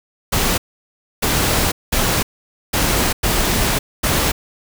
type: noise bursts at uneven times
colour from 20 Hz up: pink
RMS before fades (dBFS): -17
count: 6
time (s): 0.32-0.58 / 1.22-1.72 / 1.92-2.23 / 2.73-3.13 / 3.23-3.79 / 4.03-4.32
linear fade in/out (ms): 10
effects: none